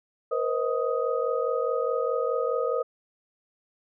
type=tone cluster; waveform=sine; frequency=473.2 / 518 / 630 / 1251 Hz; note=A#4 / C5 / D#5 / D#6; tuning=+26 / -17 / +21 / +9 cents; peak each=-27 / -28 / -33 / -32 dBFS; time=0.31-2.83 s; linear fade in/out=10 ms; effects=none